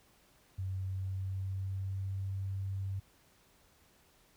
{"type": "tone with pitch glide", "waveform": "sine", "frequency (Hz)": [94.7, 96.86], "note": ["F#2", "G2"], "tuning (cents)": [41, -20], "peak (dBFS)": -34, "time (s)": [0.58, 3], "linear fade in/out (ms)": 10, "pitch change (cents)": 39, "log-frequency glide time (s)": [0.78, 2.27], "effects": ["pink hiss -66 dBFS RMS until 4.36 s"]}